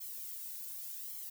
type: noise with flanger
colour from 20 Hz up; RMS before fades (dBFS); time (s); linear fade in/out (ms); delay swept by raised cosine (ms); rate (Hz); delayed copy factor
violet; -44; 0-1.3; 10; 0.94 to 2.04; 0.87; +0.7
effects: none